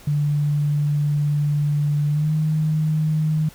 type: tone with pitch glide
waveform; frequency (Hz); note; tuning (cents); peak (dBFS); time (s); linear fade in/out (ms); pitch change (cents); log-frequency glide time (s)
sine; 146.83 to 155.11; D3 to D#3; 0 to -5; -17; 0.07-3.49; 5; +95; 2.09-2.32
effects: pink hiss -46 dBFS RMS until 3.54 s